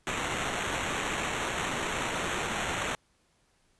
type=noise with sample-and-hold; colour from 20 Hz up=blue; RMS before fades=-32 dBFS; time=0.07-2.95 s; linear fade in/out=0 ms; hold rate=4900 Hz; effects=pink hiss -69 dBFS RMS until 3.79 s + resampled to 24000 Hz